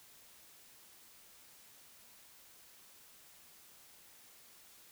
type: silence
effects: white hiss -60 dBFS RMS until 4.91 s